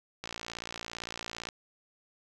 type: click train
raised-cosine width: 0.2 ms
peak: -20 dBFS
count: 73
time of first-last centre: 0.24-1.488 s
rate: 57.7 Hz
effects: none